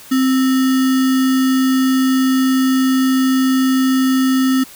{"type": "tone with sample-and-hold", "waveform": "sine", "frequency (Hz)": 261.6, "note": "C4", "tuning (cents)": 0, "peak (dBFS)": -11, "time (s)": [0.11, 4.64], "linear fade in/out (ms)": 10, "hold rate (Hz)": 1575, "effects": ["white hiss -39 dBFS RMS until 4.75 s"]}